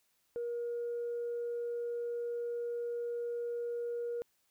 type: tone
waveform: sine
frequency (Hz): 474.9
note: A#4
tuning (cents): +32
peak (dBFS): -33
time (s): 0.36-4.22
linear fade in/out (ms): 0
effects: tanh soft clip ceiling -31 dBFS + white hiss -75 dBFS RMS until 4.5 s